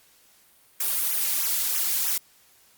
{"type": "noise with flanger", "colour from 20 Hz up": "blue", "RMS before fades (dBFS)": -25, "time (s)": [0.8, 2.18], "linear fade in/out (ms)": 5, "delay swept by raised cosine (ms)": [0.22, 2.72], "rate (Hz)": 3.1, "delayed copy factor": -1, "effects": ["white hiss -58 dBFS RMS until 2.77 s", "Opus 48 kbps"]}